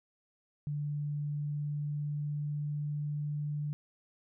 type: tone with pitch glide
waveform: sine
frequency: 146.83 to 147.85 Hz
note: D3 to D3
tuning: 0 to +12 cents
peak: -32 dBFS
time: 0.67-3.73 s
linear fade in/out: 0 ms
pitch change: +12 cents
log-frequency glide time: 1.21-3.47 s
effects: none